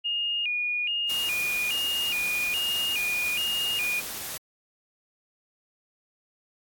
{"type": "tone with vibrato", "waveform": "sine", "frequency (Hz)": 2637, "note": "E7", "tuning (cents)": 0, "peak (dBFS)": -25, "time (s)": [0.04, 4.01], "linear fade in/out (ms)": 20, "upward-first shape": "square", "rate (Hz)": 1.2, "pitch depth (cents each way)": 130}
{"type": "noise", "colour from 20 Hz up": "white", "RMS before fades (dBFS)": -35, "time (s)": [1.09, 4.38], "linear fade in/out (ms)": 10}
{"effects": ["AAC 64 kbps"]}